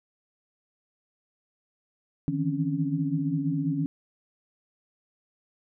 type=tone cluster; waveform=sine; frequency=151.3 / 160.5 / 166.2 / 263.3 / 278.5 Hz; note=D#3 / E3 / E3 / C4 / C#4; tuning=-48 / -46 / +15 / +11 / +8 cents; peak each=-30 / -33 / -33 / -35 / -28 dBFS; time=2.28-3.86 s; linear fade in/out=0 ms; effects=none